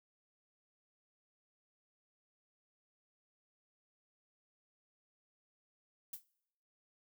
violet noise with exponential decay, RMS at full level -39 dBFS, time 6.13-6.24 s, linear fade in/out 5 ms, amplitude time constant 23 ms, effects noise-tail reverb RT60 0.8 s tail -23 dB re dry

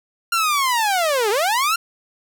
sawtooth linear two-way sweep, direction down then up, 1396.9 to 392.8 to 1396.9 Hz, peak -13 dBFS, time 0.32-1.76 s, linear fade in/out 5 ms, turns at 1.3 s, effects none

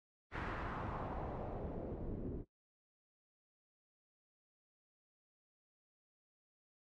pink noise with low-pass filter sweep, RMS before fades -43 dBFS, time 0.31-2.45 s, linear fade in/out 50 ms, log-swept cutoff 1800 to 300 Hz, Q 1.7, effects noise-tail reverb RT60 0.1 s tail -17 dB re dry + AAC 48 kbps

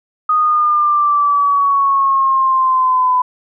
sine exponential sweep, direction down, 1244.5 to 1000 Hz, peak -10 dBFS, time 0.29-3.22 s, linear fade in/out 5 ms, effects none

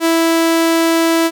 sawtooth tone, 329.6 Hz, E4, in tune, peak -7 dBFS, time 0-1.31 s, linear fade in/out 50 ms, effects none

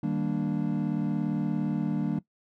triangle chord, Eb major seventh, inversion none, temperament equal, 155.56 / 196 / 233.1 / 293.7 Hz, Eb3 / G3 / Bb3 / D4, 0 / 0 / 0 / 0 cents, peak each -29 dBFS, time 0.03-2.19 s, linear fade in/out 5 ms, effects noise-tail reverb RT60 0.1 s tail -18 dB re dry + tanh soft clip ceiling -13 dBFS

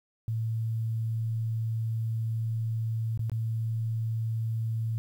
sine tone with dropouts, 112.6 Hz, A2, 40 cents sharp, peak -27 dBFS, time 0.28-4.98 s, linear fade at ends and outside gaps 0 ms, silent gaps 3.175-3.193 / 3.297-3.317 s, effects 10-bit

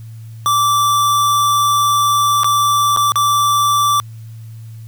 square tone with dropouts, 1166 Hz, D6, 13 cents flat, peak -12 dBFS, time 0.46-4 s, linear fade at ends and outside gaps 0 ms, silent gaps 2.434-2.444 / 2.963-2.972 / 3.12-3.157 s, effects added 112 Hz sine -30 dBFS peak until 4.87 s + white hiss -52 dBFS RMS until 4.87 s

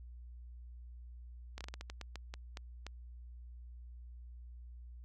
slowing click train, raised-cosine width 0.2 ms, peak -27 dBFS, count 12, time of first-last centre 1.58-2.866 s, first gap 27 ms, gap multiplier 1.27, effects added 60 Hz sine -48 dBFS peak until 5.04 s

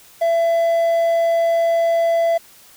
triangle tone with quantisation, 670 Hz, E5, 28 cents sharp, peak -12 dBFS, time 0.21-2.38 s, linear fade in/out 10 ms, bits 7, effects white hiss -47 dBFS RMS until 2.76 s

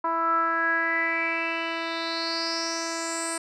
10% pulse tone with low-pass filter sweep, 330.5 Hz, E4, 5 cents sharp, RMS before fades -27 dBFS, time 0.04-3.38 s, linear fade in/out 5 ms, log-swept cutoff 1100 to 8800 Hz, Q 7.2, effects none

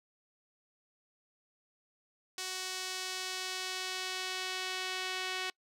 sawtooth tone with band-pass filter sweep, 372.1 Hz, F#4, 10 cents sharp, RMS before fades -38 dBFS, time 2.38-5.5 s, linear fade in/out 2 ms, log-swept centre 5600 to 3100 Hz, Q 1, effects noise-tail reverb RT60 0.1 s tail -25 dB re dry

